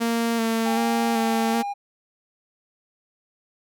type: tone with vibrato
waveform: sawtooth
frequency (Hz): 228.8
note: A#3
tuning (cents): -32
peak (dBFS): -17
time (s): 0-1.63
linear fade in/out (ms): 20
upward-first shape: square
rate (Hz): 1.3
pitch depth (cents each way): 20
type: tone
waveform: triangle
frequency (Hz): 808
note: G#5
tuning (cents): -48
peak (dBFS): -24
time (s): 0.65-1.74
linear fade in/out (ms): 20
effects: none